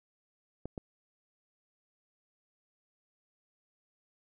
clicks, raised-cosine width 2 ms, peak -25 dBFS, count 2, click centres 0.656 / 0.778 s, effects none

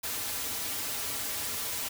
white noise with comb filter, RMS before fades -34 dBFS, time 0.03-1.89 s, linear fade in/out 10 ms, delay 5.5 ms, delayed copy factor -0.65, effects none

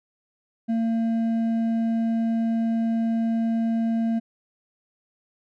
triangle tone with hard clipping, 227.4 Hz, A#3, 43 cents flat, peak -22 dBFS, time 0.68-4.2 s, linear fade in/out 20 ms, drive 8 dB, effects none

